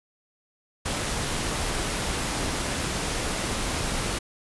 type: noise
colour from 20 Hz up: pink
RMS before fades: -28 dBFS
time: 0.85-4.19 s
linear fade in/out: 10 ms
effects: resampled to 24000 Hz